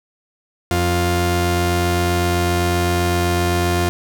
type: tone pair together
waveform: sawtooth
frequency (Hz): 87.78 / 351.1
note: F2 / F4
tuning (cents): +9 / +9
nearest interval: 2 octaves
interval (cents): 2400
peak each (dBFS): -14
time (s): 0.71-3.89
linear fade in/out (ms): 0
effects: none